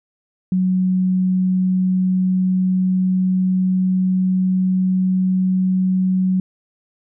sine tone with pitch glide, 185 to 186.18 Hz, F#3 to F#3, 0 to +11 cents, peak -14 dBFS, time 0.52-6.4 s, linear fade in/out 2 ms, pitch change +11 cents, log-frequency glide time 0.68-6 s, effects none

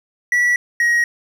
triangle tone pair in turn, 1947 / 1891.6 Hz, B6 / A#6, -25 / +25 cents, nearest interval unison, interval 50 cents, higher first, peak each -11 dBFS, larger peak neither, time 0.32-0.56 / 0.8-1.04 s, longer neither, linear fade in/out 2 ms, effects none

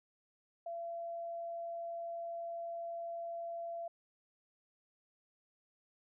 sine tone, 678 Hz, E5, 49 cents sharp, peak -39 dBFS, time 0.66-3.88 s, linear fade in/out 5 ms, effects none

